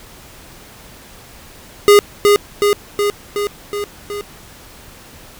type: tone with echo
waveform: square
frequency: 410 Hz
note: G#4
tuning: 22 cents flat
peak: -5 dBFS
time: 1.88-1.99 s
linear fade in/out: 0 ms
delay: 370 ms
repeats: 6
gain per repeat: -3 dB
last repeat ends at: 4.21 s
effects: pink hiss -40 dBFS RMS until 5.39 s